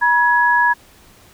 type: tone pair together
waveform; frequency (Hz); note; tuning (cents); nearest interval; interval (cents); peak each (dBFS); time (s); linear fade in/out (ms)
sine; 964.6 / 1676; B5 / G#6; -41 / +15; minor seventh; 956; -14; 0.01-0.74; 20
effects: pink hiss -48 dBFS RMS until 1.33 s